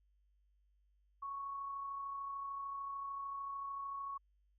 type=tone with amplitude modulation; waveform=sine; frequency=1108.7 Hz; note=C#6; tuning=in tune; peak=-39 dBFS; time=1.22-4.18 s; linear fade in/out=10 ms; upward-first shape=sine; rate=33.4 Hz; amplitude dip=30%; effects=added 50 Hz sine -70 dBFS peak until 4.58 s